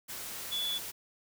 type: tone in noise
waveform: sine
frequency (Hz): 3434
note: A7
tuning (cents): -43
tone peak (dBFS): -31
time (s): 0.51-0.79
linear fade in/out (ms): 20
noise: white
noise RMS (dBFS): -41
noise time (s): 0.08-0.92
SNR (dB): +7
effects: none